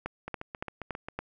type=two click trains; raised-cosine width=0.5 ms; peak=-22 / -18 dBFS; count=7 / 5; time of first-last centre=0.28-1.085 / 0.06-1.19 s; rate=7.45 / 3.54 Hz; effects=none